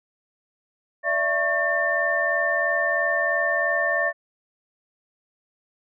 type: tone cluster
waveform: sine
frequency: 585 / 668 / 1103 / 1795 Hz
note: D5 / E5 / C#6 / A6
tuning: -7 / +23 / -9 / +34 cents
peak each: -27 / -26 / -31 / -22 dBFS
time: 1.03-4.13 s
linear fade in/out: 50 ms
effects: none